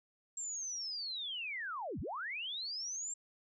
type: linear two-way sweep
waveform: sine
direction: down then up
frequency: 7510 to 51.4 to 7510 Hz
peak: -38 dBFS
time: 0.37-3.14 s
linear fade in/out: 5 ms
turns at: 2 s
effects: none